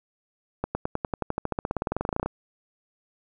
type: accelerating click train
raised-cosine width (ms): 1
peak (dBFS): -12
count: 27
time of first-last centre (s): 0.64-2.26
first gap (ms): 110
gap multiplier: 0.95
effects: none